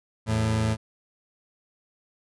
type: tone pair together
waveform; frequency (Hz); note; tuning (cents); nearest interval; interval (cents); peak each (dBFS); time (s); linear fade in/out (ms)
30% pulse; 82.41 / 110.3; E2 / A2; 0 / +5; perfect fourth; 505; -28 / -20; 0.26-0.77; 50
effects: resampled to 24000 Hz